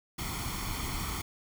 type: noise with comb filter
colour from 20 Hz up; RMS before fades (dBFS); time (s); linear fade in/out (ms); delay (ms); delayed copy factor
pink; -35; 0.18-1.22; 10; 0.91; +0.7
effects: none